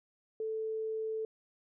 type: tone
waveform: sine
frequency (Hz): 440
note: A4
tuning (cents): 0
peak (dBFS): -33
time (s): 0.4-1.25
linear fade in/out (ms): 2
effects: none